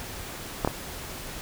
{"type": "clicks", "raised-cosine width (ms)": 1, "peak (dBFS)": -9, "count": 2, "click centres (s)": [0.648, 0.675], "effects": ["pink hiss -38 dBFS RMS until 1.41 s"]}